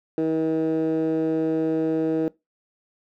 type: tone with band-pass filter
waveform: 15% pulse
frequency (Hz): 159.8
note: D#3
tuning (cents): +47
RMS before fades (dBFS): -23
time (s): 0.18-2.28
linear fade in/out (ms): 0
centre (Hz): 380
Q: 3.9
effects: noise-tail reverb RT60 0.2 s tail -21 dB re dry